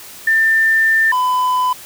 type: tone pair in turn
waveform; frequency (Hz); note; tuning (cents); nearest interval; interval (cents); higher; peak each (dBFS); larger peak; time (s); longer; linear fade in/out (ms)
sine / triangle; 1790 / 1004.6; A6 / B5; +29 / +29; minor seventh; 1000; first; -10 / -11; first; 0.27-1.12 / 1.12-1.73; first; 5
effects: white hiss -36 dBFS RMS until 1.85 s